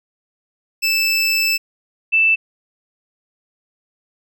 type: tone pair in turn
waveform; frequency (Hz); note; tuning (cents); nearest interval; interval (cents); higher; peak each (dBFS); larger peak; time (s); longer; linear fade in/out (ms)
25% pulse / sine; 2637 / 2648; E7 / E7; 0 / +7; unison; 7; second; -11; neither; 0.82-1.58 / 2.12-2.36; first; 20
effects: none